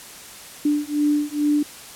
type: beating tone pair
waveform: sine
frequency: 293.7 / 296 Hz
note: D4 / D4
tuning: 0 / +14 cents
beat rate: 2.3 Hz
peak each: -21 / -21 dBFS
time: 0.65-1.63 s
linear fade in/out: 5 ms
effects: white hiss -40 dBFS RMS until 1.95 s + low-pass 12000 Hz 12 dB/octave